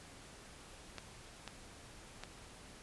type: clicks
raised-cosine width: 0.2 ms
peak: -26 dBFS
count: 3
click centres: 0.983 / 1.477 / 2.236 s
effects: pink hiss -55 dBFS RMS until 2.82 s + resampled to 24000 Hz